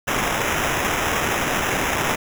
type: noise with sample-and-hold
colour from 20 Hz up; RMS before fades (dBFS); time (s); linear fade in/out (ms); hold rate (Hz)
blue; -22; 0.07-2.16; 10; 4410
effects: none